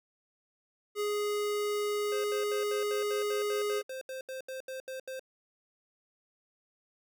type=tone; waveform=square; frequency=415.3 Hz; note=G#4; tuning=in tune; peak=-30 dBFS; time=0.95-3.83 s; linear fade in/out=50 ms
type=tone bursts; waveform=square; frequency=523.3 Hz; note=C5; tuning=in tune; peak=-38 dBFS; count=16; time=2.12-5.195 s; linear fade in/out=2 ms; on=120 ms; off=77 ms
effects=none